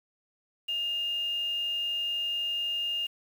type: tone with quantisation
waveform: sine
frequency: 2824 Hz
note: F7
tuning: 19 cents sharp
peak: -28 dBFS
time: 0.68-3.07 s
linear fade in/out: 10 ms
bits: 8
effects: none